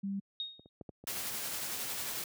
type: tone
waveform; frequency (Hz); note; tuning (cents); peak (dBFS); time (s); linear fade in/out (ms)
sine; 197.3; G3; +11; -33; 0.03-0.2; 10
type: tone with exponential decay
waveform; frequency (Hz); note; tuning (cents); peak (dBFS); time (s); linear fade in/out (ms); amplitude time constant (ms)
sine; 3729; A#7; 0; -32; 0.4-0.69; 1; 62
type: clicks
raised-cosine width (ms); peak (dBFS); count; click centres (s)
2; -40 / -41 / -31 / -31 / -37 / -41; 6; 0.595 / 0.659 / 0.812 / 0.892 / 1.04 / 1.127
type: noise with tremolo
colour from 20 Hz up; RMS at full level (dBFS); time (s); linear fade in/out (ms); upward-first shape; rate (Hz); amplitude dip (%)
white; -37; 1.07-2.24; 2; sine; 11; 25
effects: high-pass 80 Hz 12 dB/octave